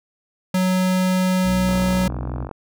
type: tone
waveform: square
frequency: 185 Hz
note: F#3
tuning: in tune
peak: -17 dBFS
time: 0.54-2.08 s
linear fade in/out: 5 ms
type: harmonic tone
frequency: 61.8 Hz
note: B1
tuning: 2 cents sharp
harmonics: 1 / 2 / 3 / 4 / 5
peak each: -27 / -29 / -38 / -37 / -39 dBFS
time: 1.43-2.49 s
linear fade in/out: 50 ms
type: click train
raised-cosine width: 1 ms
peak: -18 dBFS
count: 39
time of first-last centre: 1.69-2.513 s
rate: 46.2 Hz
effects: none